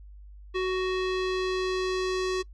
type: tone with low-pass filter sweep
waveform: square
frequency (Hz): 372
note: F#4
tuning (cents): +9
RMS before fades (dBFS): -28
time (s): 0.54-2.43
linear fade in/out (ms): 20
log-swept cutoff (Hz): 3300 to 5600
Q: 1.6
effects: noise-tail reverb RT60 0.1 s tail -23 dB re dry + added 50 Hz sine -44 dBFS peak until 2.53 s